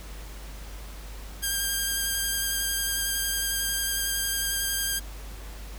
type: tone with vibrato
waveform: 5% pulse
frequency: 1600 Hz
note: G6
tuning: 35 cents sharp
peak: -15 dBFS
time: 1.42-5 s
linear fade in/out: 20 ms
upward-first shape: square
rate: 11 Hz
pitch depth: 12 cents each way
effects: added 50 Hz sine -38 dBFS peak until 5.78 s + pink hiss -46 dBFS RMS until 5.78 s